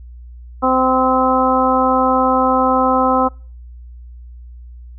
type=harmonic tone; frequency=258.8 Hz; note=C4; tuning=19 cents flat; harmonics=1 / 2 / 3 / 4 / 5; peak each=-18 / -18 / -18 / -18 / -18 dBFS; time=0.62-3.29 s; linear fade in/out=20 ms; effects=noise-tail reverb RT60 0.4 s tail -25 dB re dry + added 60 Hz sine -33 dBFS peak until 4.98 s